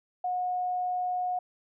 sine tone, 726 Hz, F#5, 33 cents flat, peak -27 dBFS, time 0.24-1.39 s, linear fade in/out 5 ms, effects none

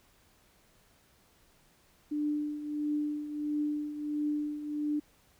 sine tone with tremolo, 297.3 Hz, D4, 21 cents sharp, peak -27 dBFS, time 2.11-5 s, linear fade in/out 10 ms, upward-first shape triangle, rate 1.5 Hz, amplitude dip 70%, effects pink hiss -65 dBFS RMS until 5.39 s

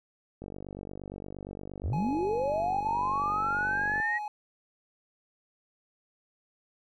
click train, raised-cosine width 2 ms, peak -27 dBFS, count 175, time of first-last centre 0.42-4 s, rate 48.6 Hz
sine linear sweep, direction up, 51.91 to 1918 Hz, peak -27 dBFS, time 1.83-4.19 s, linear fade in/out 20 ms
triangle tone, 841 Hz, G#5, 22 cents sharp, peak -31 dBFS, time 1.93-4.28 s, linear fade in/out 2 ms
effects none

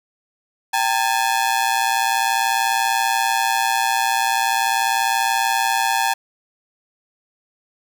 sawtooth ring-modulated tone, 847 Hz, G#5, 34 cents sharp, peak -10 dBFS, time 0.73-6.14 s, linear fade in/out 10 ms, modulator 60.2 Hz, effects none

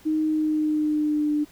sine tone with pitch glide, 311.1 to 297.9 Hz, D#4 to D4, 0 to +25 cents, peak -20 dBFS, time 0.05-1.45 s, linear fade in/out 20 ms, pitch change -75 cents, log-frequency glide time 0.26-1.34 s, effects pink hiss -53 dBFS RMS until 1.51 s

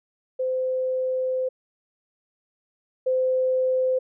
sine tone pair in turn, 515 / 515 Hz, C5 / C5, -28 / -28 cents, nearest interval unison, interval 0 cents, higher neither, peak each -22 / -19 dBFS, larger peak second, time 0.39-1.49 / 3.06-3.99 s, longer first, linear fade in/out 10 ms, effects none

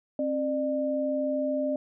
sine tone pair together, 267.2 / 599.8 Hz, C4 / D5, +36 / +36 cents, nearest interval octave + major second, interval 1400 cents, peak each -29 / -27 dBFS, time 0.19-1.76 s, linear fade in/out 2 ms, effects none

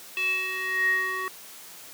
square tone with band-pass filter sweep, 375.2 Hz, F#4, 24 cents sharp, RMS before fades -27 dBFS, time 0.17-1.28 s, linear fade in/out 0 ms, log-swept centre 2800 to 1500 Hz, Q 10, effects white hiss -45 dBFS RMS until 1.93 s + high-pass 150 Hz 12 dB/octave

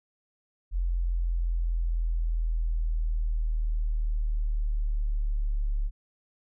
sine exponential sweep, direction down, 43.65 to 35.78 Hz, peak -24 dBFS, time 0.71-5.91 s, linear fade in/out 50 ms, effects none

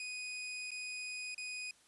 sawtooth tone with dropouts, 2489 Hz, D#7, in tune, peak -37 dBFS, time 0-1.71 s, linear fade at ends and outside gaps 2 ms, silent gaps 0.707-0.716 / 1.346-1.379 s, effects white hiss -66 dBFS RMS until 1.87 s + resampled to 24000 Hz

